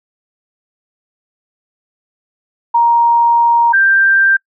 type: tone pair in turn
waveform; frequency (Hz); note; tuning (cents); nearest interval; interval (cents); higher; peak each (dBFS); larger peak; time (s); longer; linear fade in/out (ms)
sine; 938 / 1577.5; A#5 / G6; +11 / +10; major sixth; 899; second; -7; neither; 2.74-3.73 / 3.73-4.37; first; 10
effects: noise-tail reverb RT60 0.1 s tail -25 dB re dry